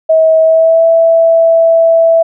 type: tone with pitch glide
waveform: sine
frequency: 641 to 659.8 Hz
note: E5 to E5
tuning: -49 to +1 cents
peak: -4 dBFS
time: 0.09-2.23 s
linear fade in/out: 10 ms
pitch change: +50 cents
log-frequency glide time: 0.4-0.85 s
effects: none

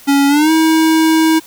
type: tone with pitch glide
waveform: square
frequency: 280 to 319.8 Hz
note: C#4 to D#4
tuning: +18 to +48 cents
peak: -9 dBFS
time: 0.07-1.4 s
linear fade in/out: 20 ms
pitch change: +230 cents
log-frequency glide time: 0.28-0.51 s
effects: white hiss -40 dBFS RMS until 1.46 s

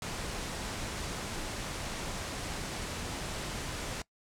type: low-pass noise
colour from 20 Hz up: pink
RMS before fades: -38 dBFS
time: 0.02-4.02 s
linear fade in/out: 2 ms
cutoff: 9500 Hz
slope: 24 dB/octave
effects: noise-tail reverb RT60 0.1 s tail -21 dB re dry

